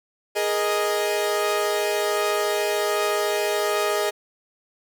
sawtooth chord, Ab suspended second, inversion none, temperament equal with one note detuned, 415.3 / 469.1 / 622.3 Hz, Ab4 / Bb4 / Eb5, 0 / +11 / 0 cents, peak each -20 / -26 / -21 dBFS, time 0.35-4.11 s, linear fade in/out 20 ms, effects none

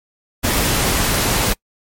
pink noise, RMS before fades -17 dBFS, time 0.43-1.54 s, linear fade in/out 20 ms, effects noise-tail reverb RT60 0.1 s tail -26 dB re dry + MP3 64 kbps

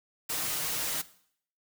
white noise with comb filter, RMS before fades -32 dBFS, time 0.29-1.02 s, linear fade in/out 10 ms, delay 6.5 ms, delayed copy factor +0.7, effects noise-tail reverb RT60 0.6 s tail -17 dB re dry

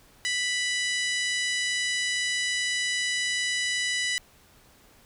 harmonic tone with a mistuned harmonic, 987.8 Hz, B5, in tune, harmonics 2 / 3 / 4 / 5 / 6 / 7 / 8 / 9 / 10, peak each -28 / -32 / -34 / -36 / -38 / -39 / -40 / -41 / -42 dBFS, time 0.25-4.18 s, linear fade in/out 0 ms, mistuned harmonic 5, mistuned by +15 cents, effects pink hiss -57 dBFS RMS until 5.05 s

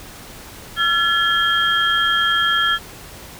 sine tone cluster, 1361 / 1712 / 3223 Hz, F6 / A6 / G7, -45 / -48 / +47 cents, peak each -19 dBFS, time 0.76-2.79 s, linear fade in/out 50 ms, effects pink hiss -38 dBFS RMS until 3.39 s

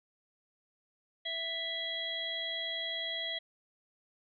harmonic tone, 659.3 Hz, E5, in tune, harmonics 1 / 3 / 5 / 6, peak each -44 / -40 / -36 / -44 dBFS, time 1.25-3.39 s, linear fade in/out 10 ms, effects none

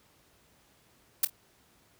blue noise with echo, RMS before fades -23 dBFS, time 1.23-1.25 s, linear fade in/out 5 ms, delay 25 ms, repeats 2, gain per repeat -13 dB, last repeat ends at 1.3 s, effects pink hiss -64 dBFS RMS until 1.99 s + high-pass 60 Hz 12 dB/octave

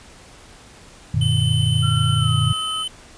sine chord, Gb augmented, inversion none, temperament equal with one note detuned, 92.5 / 116.54 / 148.71 Hz, Gb2 / Bb2 / D3, 0 / 0 / +22 cents, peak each -22 / -19 / -20 dBFS, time 1.14-2.53 s, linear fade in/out 5 ms
square tone, 3043 Hz, F#7, 48 cents sharp, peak -24 dBFS, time 1.21-2.88 s, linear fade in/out 5 ms
sine tone with pitch glide, 1361 to 1277.2 Hz, F6 to D#6, -45 to +45 cents, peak -27 dBFS, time 1.82-2.84 s, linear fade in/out 20 ms, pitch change -110 cents, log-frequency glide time 2.17-2.3 s
effects pink hiss -45 dBFS RMS until 3.17 s + resampled to 22050 Hz

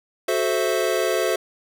square chord, F# half-diminished seventh, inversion none, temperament equal with one note detuned, 370 / 436.2 / 523.3 / 659.3 Hz, F#4 / A4 / C5 / E5, 0 / -15 / 0 / 0 cents, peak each -26 dBFS, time 0.28-1.36 s, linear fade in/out 5 ms, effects none

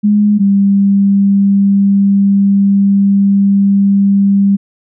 sine tone pair in turn, 207.7 / 198.42 Hz, G#3 / G3, 0 / +21 cents, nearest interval minor second, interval 79 cents, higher first, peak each -6 dBFS, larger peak neither, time 0.03-0.39 / 0.39-4.57 s, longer second, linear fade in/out 20 ms, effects none

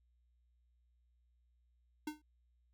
square tone with exponential decay, 303.4 Hz, D#4, 44 cents flat, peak -36 dBFS, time 2.07-2.22 s, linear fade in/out 5 ms, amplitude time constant 32 ms, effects added 60 Hz sine -70 dBFS peak until 2.73 s

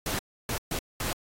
pink noise bursts at uneven times, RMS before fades -31 dBFS, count 4, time 0.06-0.19 / 0.49-0.58 / 0.71-0.79 / 1-1.13 s, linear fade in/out 2 ms, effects AAC 48 kbps

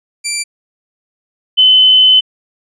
5% pulse / sine tone pair in turn, 2349 / 3037 Hz, D7 / F#7, 0 / +44 cents, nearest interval major third, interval 444 cents, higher second, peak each -4 dBFS, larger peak neither, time 0.24-0.44 / 1.57-2.21 s, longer second, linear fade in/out 20 ms, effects resampled to 22050 Hz

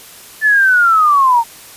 sine linear sweep, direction down, 1760 to 901 Hz, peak -7 dBFS, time 0.41-1.44 s, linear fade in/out 50 ms, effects white hiss -37 dBFS RMS until 1.76 s + resampled to 32000 Hz

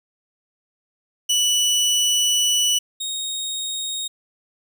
25% pulse tone pair in turn, 2960 / 3737 Hz, F#7 / A#7, 0 / +4 cents, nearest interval major third, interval 404 cents, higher second, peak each -13 / -21 dBFS, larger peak first, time 1.29-2.79 / 3-4.08 s, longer first, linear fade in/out 10 ms, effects none

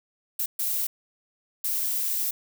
violet noise bursts at uneven times, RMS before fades -27 dBFS, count 3, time 0.39-0.46 / 0.59-0.87 / 1.64-2.31 s, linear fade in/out 5 ms, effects none

